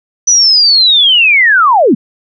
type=linear sweep; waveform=sine; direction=down; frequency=6000 to 181.1 Hz; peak=-4 dBFS; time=0.27-1.95 s; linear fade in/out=10 ms; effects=none